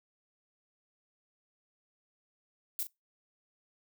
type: noise with echo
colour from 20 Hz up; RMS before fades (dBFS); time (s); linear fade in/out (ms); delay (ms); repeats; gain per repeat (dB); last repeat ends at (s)
violet; -34; 2.79-2.83; 0; 40; 1; -11; 2.87
effects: noise-tail reverb RT60 0.2 s tail -22 dB re dry